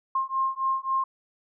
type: beating tone pair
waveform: sine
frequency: 1062 / 1065.7 Hz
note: C6 / C6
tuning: +25 / +31 cents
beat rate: 3.7 Hz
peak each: -27 dBFS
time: 0.15-1.04 s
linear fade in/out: 5 ms
effects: none